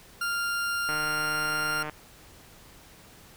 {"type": "tone", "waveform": "40% pulse", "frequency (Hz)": 1396.9, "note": "F6", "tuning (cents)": 0, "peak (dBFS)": -26, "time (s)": [0.21, 1.83], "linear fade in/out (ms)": 5}
{"type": "click train", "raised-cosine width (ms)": 0.5, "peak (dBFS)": -20, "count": 154, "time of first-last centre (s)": [0.89, 1.897], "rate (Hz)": 152}
{"effects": ["pink hiss -52 dBFS RMS until 3.36 s"]}